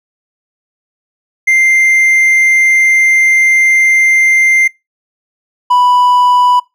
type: tone pair in turn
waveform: triangle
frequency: 2093 / 987.8 Hz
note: C7 / B5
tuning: 0 / 0 cents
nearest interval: octave + minor second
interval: 1300 cents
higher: first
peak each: -4 dBFS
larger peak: neither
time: 1.47-4.68 / 5.7-6.6 s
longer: first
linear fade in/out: 10 ms
effects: noise-tail reverb RT60 0.2 s tail -22 dB re dry